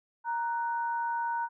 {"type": "tone pair together", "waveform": "sine", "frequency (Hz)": [934, 1487.8], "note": ["A#5", "F#6"], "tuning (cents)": [3, 9], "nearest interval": "minor sixth", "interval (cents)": 806, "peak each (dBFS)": [-29, -37], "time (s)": [0.24, 1.49], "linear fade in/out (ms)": 50, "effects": []}